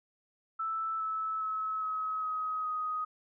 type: tone with pitch steps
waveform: sine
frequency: 1318.5 / 1304.9 / 1291.4 / 1278 / 1264.8 / 1251.7 Hz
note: E6 / E6 / E6 / D#6 / D#6 / D#6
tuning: 0 / -18 / -36 / +46 / +28 / +10 cents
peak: -31 dBFS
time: 0.59-3.05 s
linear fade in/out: 10 ms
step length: 410 ms
effects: none